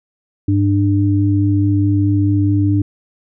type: tone pair together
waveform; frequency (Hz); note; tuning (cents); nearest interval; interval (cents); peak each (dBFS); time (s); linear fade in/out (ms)
sine; 100.8 / 297.7; G2 / D4; +49 / +24; octave + perfect fifth; 1875; -13 / -15; 0.48-2.82; 5
effects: none